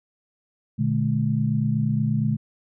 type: tone cluster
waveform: sine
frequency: 120.2 / 148.6 / 213.2 Hz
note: B2 / D3 / G#3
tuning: -46 / +21 / +46 cents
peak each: -24 dBFS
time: 0.78-2.37 s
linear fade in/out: 20 ms
effects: none